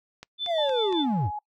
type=click train; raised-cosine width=0.2 ms; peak=-23 dBFS; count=4; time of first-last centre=0.23-0.926 s; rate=4.31 Hz
type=tone with tremolo; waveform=sine; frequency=3520 Hz; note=A7; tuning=in tune; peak=-26 dBFS; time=0.38-1.06 s; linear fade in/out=50 ms; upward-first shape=sine; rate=5.2 Hz; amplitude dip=75%
type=linear sweep; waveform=triangle; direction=down; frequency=719 to 69.3 Hz; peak=-21 dBFS; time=0.46-1.31 s; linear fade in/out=50 ms
type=tone with pitch glide; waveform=sine; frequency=864 to 838.4 Hz; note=A5 to G#5; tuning=-32 to +16 cents; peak=-30 dBFS; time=0.58-1.39 s; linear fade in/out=5 ms; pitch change=-52 cents; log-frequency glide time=0.92-1.13 s
effects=noise-tail reverb RT60 0.1 s tail -25 dB re dry